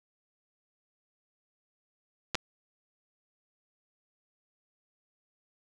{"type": "clicks", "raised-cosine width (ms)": 0.2, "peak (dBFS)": -12, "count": 2, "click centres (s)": [2.347, 2.353], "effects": []}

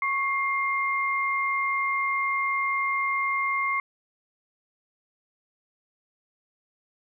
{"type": "tone pair together", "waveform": "sine", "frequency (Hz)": [1104, 2113], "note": ["C#6", "C7"], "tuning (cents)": [-7, 16], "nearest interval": "major seventh", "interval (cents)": 1123, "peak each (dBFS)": -26, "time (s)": [0.02, 3.8], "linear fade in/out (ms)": 2, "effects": []}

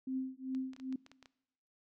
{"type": "tone with tremolo", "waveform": "sine", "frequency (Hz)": 261.6, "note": "C4", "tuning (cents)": 0, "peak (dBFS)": -32, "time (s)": [0.07, 0.96], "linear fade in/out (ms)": 5, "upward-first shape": "triangle", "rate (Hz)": 2.5, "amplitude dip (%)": 100}
{"type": "clicks", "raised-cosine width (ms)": 0.2, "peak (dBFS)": -37, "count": 9, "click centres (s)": [0.549, 0.734, 0.764, 0.799, 0.926, 1.064, 1.116, 1.227, 1.258]}
{"effects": ["noise-tail reverb RT60 0.9 s tail -21 dB re dry"]}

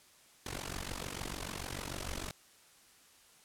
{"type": "noise with amplitude modulation", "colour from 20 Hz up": "pink", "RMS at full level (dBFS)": -37, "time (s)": [0.46, 2.31], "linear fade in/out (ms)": 2, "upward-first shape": "sine", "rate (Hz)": 46.7, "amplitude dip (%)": 90, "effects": ["white hiss -62 dBFS RMS until 3.44 s", "low-pass 11000 Hz 12 dB/octave"]}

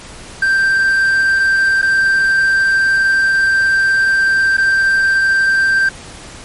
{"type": "tone with dropouts", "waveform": "triangle", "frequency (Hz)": 1571, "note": "G6", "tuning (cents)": 3, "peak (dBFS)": -8, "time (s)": [0.42, 5.89], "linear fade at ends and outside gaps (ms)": 5, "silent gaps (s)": [[1.816, 1.826], [4.57, 4.581]], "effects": ["pink hiss -34 dBFS RMS until 6.44 s", "MP3 48 kbps"]}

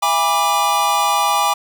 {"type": "tone cluster", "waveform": "square", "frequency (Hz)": [667, 815, 976, 1176], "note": ["E5", "G#5", "B5", "D6"], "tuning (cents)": [20, -33, -21, 2], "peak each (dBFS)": [-27, -19, -21, -19], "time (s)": [0.02, 1.54], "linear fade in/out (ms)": 10, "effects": []}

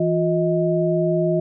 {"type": "tone cluster", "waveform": "sine", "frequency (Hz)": [166.1, 355.6, 629], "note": ["E3", "F4", "D#5"], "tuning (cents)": [13, 31, 19], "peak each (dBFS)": -21, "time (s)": [0, 1.4], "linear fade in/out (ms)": 5, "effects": []}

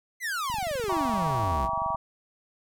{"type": "exponential sweep", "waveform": "45% pulse", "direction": "down", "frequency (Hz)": [2100, 55.6], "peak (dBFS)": -28, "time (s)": [0.2, 1.69], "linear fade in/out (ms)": 50}
{"type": "click train", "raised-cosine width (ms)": 5, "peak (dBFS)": -29, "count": 35, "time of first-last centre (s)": [0.5, 1.947], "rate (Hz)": 23.5}
{"type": "chord", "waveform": "sine", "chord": "E diminished seventh", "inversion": "none", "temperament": "just", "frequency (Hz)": [659.3, 791.1, 949.3, 1139.2], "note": ["E5", "G5", "Bb5", "Db6"], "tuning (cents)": [0, 16, 31, 47], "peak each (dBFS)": [-34, -33, -30, -30], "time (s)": [0.89, 1.96], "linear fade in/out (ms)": 5}
{"effects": []}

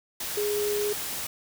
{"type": "tone in noise", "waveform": "sine", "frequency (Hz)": 415.3, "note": "G#4", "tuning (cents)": 0, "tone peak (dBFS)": -25, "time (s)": [0.37, 0.93], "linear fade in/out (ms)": 5, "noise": "white", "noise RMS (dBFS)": -33, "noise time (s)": [0.2, 1.27], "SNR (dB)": 5, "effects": []}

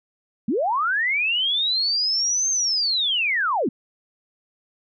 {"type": "linear two-way sweep", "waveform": "sine", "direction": "up then down", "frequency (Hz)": [187.7, 6400, 187.7], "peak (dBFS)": -19, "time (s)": [0.48, 3.69], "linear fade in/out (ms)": 5, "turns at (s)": 2.5, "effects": []}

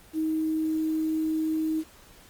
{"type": "tone with quantisation", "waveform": "sine", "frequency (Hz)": 315.6, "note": "D#4", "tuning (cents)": 25, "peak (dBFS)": -24, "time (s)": [0.13, 1.84], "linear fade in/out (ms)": 50, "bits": 8, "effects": ["pink hiss -53 dBFS RMS until 2.29 s", "Opus 24 kbps"]}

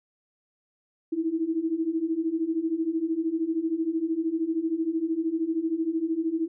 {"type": "beating tone pair", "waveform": "sine", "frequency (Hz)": [316.5, 329.5], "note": ["D#4", "E4"], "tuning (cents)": [30, -1], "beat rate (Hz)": 13, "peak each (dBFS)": [-29, -26], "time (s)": [1.12, 6.48], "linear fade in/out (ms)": 10, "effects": []}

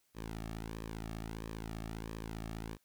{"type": "tone with flanger", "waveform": "sawtooth", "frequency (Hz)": 55, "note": "A1", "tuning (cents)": 0, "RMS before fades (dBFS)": -43, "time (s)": [0.14, 2.78], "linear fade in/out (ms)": 50, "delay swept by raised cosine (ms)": [1.4, 2.03], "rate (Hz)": 1.5, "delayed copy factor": -0.7, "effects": ["white hiss -75 dBFS RMS until 2.84 s"]}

